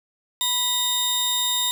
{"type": "tone pair together", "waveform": "sawtooth", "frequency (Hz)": [983, 3700], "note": ["B5", "A#7"], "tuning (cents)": [-8, -14], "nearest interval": "octave + major seventh", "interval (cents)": 2294, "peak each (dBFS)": [-26, -18], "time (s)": [0.41, 1.71], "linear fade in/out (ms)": 0, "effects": []}